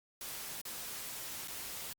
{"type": "noise with dropouts", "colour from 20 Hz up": "white", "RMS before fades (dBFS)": -43, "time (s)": [0.21, 1.93], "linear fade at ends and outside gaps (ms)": 2, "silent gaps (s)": [[0.614, 0.652], [1.475, 1.481]], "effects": ["Opus 48 kbps"]}